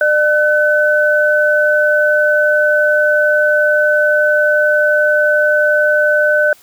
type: tone pair together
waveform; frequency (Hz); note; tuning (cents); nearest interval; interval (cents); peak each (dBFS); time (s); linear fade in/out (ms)
sine; 599.6 / 1511; D5 / F#6; +36 / +36; octave + major third; 1600; -12; 0.01-6.53; 2
effects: white hiss -46 dBFS RMS until 6.62 s + high-pass 60 Hz 12 dB/octave